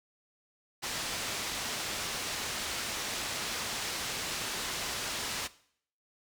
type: low-pass noise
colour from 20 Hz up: white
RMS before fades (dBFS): -36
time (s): 0.82-5.48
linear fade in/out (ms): 20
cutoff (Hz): 6100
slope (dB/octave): 12
effects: noise-tail reverb RT60 0.6 s tail -18 dB re dry